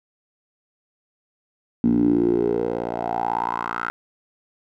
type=tone with band-pass filter sweep; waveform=10% pulse; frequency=58.27 Hz; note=A#1; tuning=in tune; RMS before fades=-22 dBFS; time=1.84-3.9 s; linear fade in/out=0 ms; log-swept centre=240 to 1400 Hz; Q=6.3; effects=none